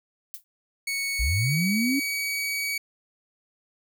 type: noise with exponential decay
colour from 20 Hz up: violet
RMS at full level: -33 dBFS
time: 0.34-0.44 s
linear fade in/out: 0 ms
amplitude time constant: 21 ms
type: tone with pitch glide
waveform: sawtooth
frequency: 2220 to 2264 Hz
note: C#7 to C#7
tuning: +2 to +36 cents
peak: -23 dBFS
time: 0.87-2.78 s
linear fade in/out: 5 ms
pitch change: +34 cents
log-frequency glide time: 1.35-1.6 s
type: linear sweep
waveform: sine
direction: up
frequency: 49.17 to 285 Hz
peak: -22 dBFS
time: 1.19-2 s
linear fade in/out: 10 ms
effects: none